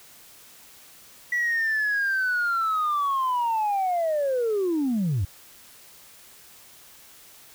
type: linear sweep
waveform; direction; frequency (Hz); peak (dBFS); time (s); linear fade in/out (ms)
sine; down; 1956 to 82.41; -20; 1.32-5.25; 5
effects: tanh soft clip ceiling -19 dBFS + white hiss -50 dBFS RMS until 7.54 s